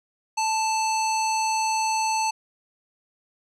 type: tone with low-pass filter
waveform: square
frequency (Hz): 880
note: A5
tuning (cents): 0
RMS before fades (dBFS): -24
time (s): 0.37-2.31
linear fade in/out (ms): 10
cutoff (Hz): 6900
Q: 2.7
effects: none